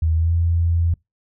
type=tone with pitch glide; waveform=sine; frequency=80.4 to 84.35 Hz; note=E2 to E2; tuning=-43 to +40 cents; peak=-15 dBFS; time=0.02-0.94 s; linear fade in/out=5 ms; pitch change=+83 cents; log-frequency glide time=0.15-0.33 s; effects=noise-tail reverb RT60 0.2 s tail -26 dB re dry